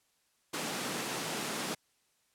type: high-pass noise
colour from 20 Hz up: pink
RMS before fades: -36 dBFS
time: 0.53-1.75 s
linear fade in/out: 10 ms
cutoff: 170 Hz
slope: 24 dB/octave
effects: white hiss -73 dBFS RMS until 2.34 s + low-pass 11000 Hz 12 dB/octave